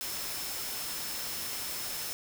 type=tone in noise; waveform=sine; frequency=5274 Hz; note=E8; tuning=in tune; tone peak=-43 dBFS; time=0.01-2.13 s; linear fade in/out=0 ms; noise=white; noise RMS=-37 dBFS; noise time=0.01-2.13 s; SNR=-9 dB; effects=none